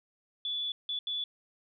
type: tone bursts at uneven times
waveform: sine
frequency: 3448 Hz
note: A7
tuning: 36 cents flat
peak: -31 dBFS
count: 3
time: 0.45-0.72 / 0.89-0.99 / 1.07-1.24 s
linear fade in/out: 2 ms
effects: none